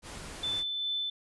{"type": "noise", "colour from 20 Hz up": "pink", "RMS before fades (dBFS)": -43, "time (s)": [0.02, 0.64], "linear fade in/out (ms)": 50}
{"type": "tone with tremolo", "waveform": "sine", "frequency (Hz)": 3520, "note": "A7", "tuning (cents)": 0, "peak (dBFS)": -29, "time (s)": [0.43, 1.1], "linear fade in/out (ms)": 5, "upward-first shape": "sine", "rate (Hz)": 2.5, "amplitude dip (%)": 25}
{"effects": ["resampled to 24000 Hz"]}